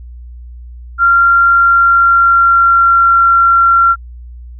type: tone with pitch glide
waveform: sine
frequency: 1382 to 1369.3 Hz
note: F6 to F6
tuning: -19 to -35 cents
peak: -5 dBFS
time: 0.98-3.96 s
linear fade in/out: 50 ms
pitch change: -16 cents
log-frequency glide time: 1.49-3.23 s
effects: added 60 Hz sine -28 dBFS peak until 4.59 s